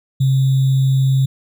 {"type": "tone with sample-and-hold", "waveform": "sine", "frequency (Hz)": 133.5, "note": "C3", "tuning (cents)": 35, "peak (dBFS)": -11, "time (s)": [0.2, 1.26], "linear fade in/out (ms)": 10, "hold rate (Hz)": 3675, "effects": []}